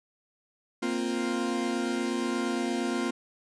40% pulse chord, Bb suspended second, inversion none, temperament equal, 233.1 / 261.6 / 349.2 Hz, Bb3 / C4 / F4, 0 / 0 / 0 cents, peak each -31 dBFS, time 0.82-3.11 s, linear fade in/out 10 ms, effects resampled to 22050 Hz

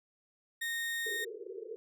35% pulse tone, 1850 Hz, A#6, 14 cents flat, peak -32 dBFS, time 0.61-1.25 s, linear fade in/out 10 ms
white band-pass noise, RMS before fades -44 dBFS, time 1.06-1.76 s, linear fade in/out 0 ms, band 370 to 470 Hz, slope 96 dB/octave
effects none

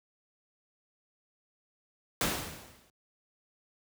pink noise with exponential decay, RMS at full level -26 dBFS, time 2.21-2.9 s, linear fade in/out 1 ms, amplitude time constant 150 ms, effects high-pass 60 Hz 12 dB/octave

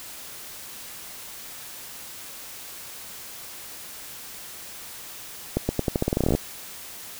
accelerating click train, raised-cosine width 2 ms, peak -8 dBFS, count 17, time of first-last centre 5.57-6.35 s, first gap 120 ms, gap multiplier 0.86, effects white hiss -40 dBFS RMS until 7.19 s

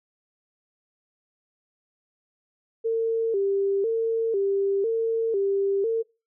sine tone with vibrato, 423.1 Hz, G#4, 32 cents sharp, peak -21 dBFS, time 2.84-6.03 s, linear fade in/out 20 ms, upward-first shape square, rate 1 Hz, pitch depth 120 cents each way, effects noise-tail reverb RT60 0.3 s tail -23 dB re dry

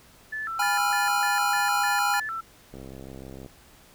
sine tone with vibrato, 1524 Hz, G6, 49 cents flat, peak -29 dBFS, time 0.32-2.41 s, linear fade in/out 10 ms, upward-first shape square, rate 3.3 Hz, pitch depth 230 cents each way
square chord, F diminished, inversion first, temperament equal with one note detuned, 818.2 / 987.8 / 1396.9 Hz, Ab5 / Cb6 / F6, -26 / 0 / 0 cents, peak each -26 / -31 / -27 dBFS, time 0.59-2.2 s, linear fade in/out 5 ms
click train, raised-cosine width 2 ms, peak -28 dBFS, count 49, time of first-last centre 2.74-3.462 s, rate 66.5 Hz
effects pink hiss -54 dBFS RMS until 3.94 s

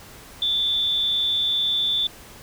sine tone with amplitude modulation, 3524 Hz, A7, 2 cents sharp, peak -17 dBFS, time 0.42-2.07 s, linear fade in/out 2 ms, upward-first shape sine, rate 242 Hz, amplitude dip 50%, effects pink hiss -44 dBFS RMS until 2.42 s

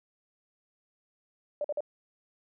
sine tone bursts, 589 Hz, D5, 5 cents sharp, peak -28 dBFS, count 3, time 1.61-1.806 s, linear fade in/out 2 ms, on 34 ms, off 47 ms, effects none

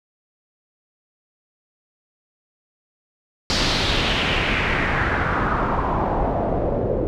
pink noise with low-pass filter sweep, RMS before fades -21 dBFS, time 3.5-7.07 s, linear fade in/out 0 ms, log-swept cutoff 4900 to 450 Hz, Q 2.6, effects none

